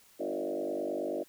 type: tone with frequency modulation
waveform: sine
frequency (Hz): 466.2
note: A#4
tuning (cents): 0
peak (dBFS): -31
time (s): 0.19-1.24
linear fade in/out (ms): 20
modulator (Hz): 49.4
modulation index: 3.7
effects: white hiss -61 dBFS RMS until 1.28 s